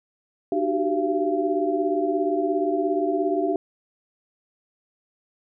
sine tone cluster, 303.4 / 371.9 / 389 / 682 Hz, D#4 / F#4 / G4 / F5, -44 / +9 / -13 / -41 cents, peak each -26 dBFS, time 0.52-3.56 s, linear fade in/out 2 ms, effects none

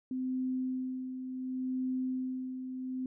sine tone with tremolo, 257.4 Hz, C4, 28 cents flat, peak -30 dBFS, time 0.11-3.06 s, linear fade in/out 2 ms, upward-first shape sine, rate 0.69 Hz, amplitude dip 55%, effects none

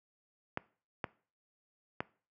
clicks, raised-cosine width 0.5 ms, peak -18 dBFS, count 3, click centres 0.574 / 1.042 / 2.005 s, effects noise-tail reverb RT60 0.4 s tail -21 dB re dry + high-pass 100 Hz 12 dB/octave

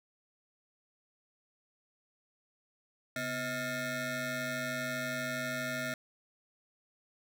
20% pulse ring-modulated tone, 385.5 Hz, G4, 29 cents flat, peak -26 dBFS, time 3.16-5.94 s, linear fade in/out 2 ms, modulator 1020 Hz, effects none

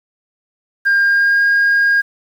sine tone with pitch glide, 1605 to 1624.6 Hz, G6 to G#6, +40 to -39 cents, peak -8 dBFS, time 0.85-2.02 s, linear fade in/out 20 ms, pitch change +21 cents, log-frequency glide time 0.99-1.44 s, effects tanh soft clip ceiling -8 dBFS + 7-bit

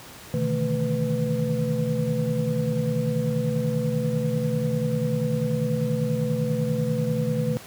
sine tone cluster, 126 / 150.8 / 161 / 220.9 / 495.9 Hz, B2 / D3 / E3 / A3 / B4, +35 / +46 / -41 / +7 / +7 cents, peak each -28 dBFS, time 0.34-7.57 s, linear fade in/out 0 ms, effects pink hiss -43 dBFS RMS until 7.66 s + high-pass 80 Hz 12 dB/octave

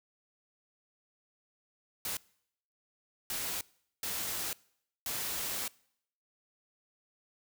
white noise bursts at uneven times, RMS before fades -36 dBFS, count 4, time 2.05-2.17 / 3.3-3.61 / 4.03-4.53 / 5.06-5.68 s, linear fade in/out 2 ms, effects noise-tail reverb RT60 0.7 s tail -24 dB re dry

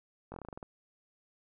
slowing click train, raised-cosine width 1 ms, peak -29 dBFS, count 10, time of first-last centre 0.32-0.628 s, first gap 20 ms, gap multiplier 1.13, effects none

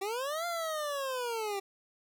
25% pulse linear two-way sweep, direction up then down, 377.3 to 698.5 to 387.8 Hz, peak -29 dBFS, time 0.01-1.6 s, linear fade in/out 10 ms, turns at 0.46 s, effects none

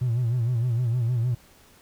triangle tone with vibrato, 120 Hz, B2, 49 cents flat, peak -18 dBFS, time 0.01-1.35 s, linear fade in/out 10 ms, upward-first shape sine, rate 6.5 Hz, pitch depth 100 cents each way, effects tanh soft clip ceiling -17 dBFS + pink hiss -55 dBFS RMS until 1.81 s

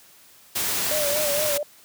white noise, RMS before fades -25 dBFS, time 0.55-1.58 s, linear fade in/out 10 ms
sine tone with vibrato, 591 Hz, D5, 11 cents sharp, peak -24 dBFS, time 0.91-1.63 s, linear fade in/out 2 ms, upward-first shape sine, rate 4.3 Hz, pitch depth 65 cents each way
effects white hiss -52 dBFS RMS until 1.84 s + high-pass 60 Hz 12 dB/octave

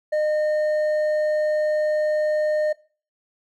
sine tone with hard clipping, 610 Hz, D#5, 34 cents flat, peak -20 dBFS, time 0.12-2.73 s, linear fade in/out 10 ms, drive 4 dB, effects noise-tail reverb RT60 0.4 s tail -21 dB re dry

